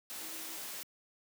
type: tone in noise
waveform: sine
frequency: 322.4 Hz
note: E4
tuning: 38 cents flat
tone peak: -54 dBFS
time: 0.21-0.57 s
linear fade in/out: 0 ms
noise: white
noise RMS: -43 dBFS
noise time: 0.1-0.83 s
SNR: -14 dB
effects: high-pass 200 Hz 12 dB/octave